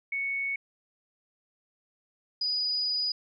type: tone pair in turn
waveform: sine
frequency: 2217 / 4938 Hz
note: C#7 / D#8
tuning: 0 / -14 cents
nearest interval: octave + major second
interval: 1386 cents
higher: second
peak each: -28 / -26 dBFS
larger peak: second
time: 0.12-0.56 / 2.41-3.12 s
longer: second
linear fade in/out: 5 ms
effects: none